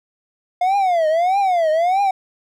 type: tone with vibrato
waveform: triangle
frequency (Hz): 706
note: F5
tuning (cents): +19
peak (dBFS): -12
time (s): 0.61-2.11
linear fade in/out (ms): 5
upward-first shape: triangle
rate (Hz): 1.6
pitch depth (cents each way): 250
effects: none